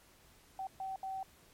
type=tone bursts at uneven times; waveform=sine; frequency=767 Hz; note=G5; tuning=38 cents flat; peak=-37 dBFS; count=3; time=0.59-0.67 / 0.8-0.96 / 1.03-1.23 s; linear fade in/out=2 ms; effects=pink hiss -63 dBFS RMS until 1.53 s + MP3 64 kbps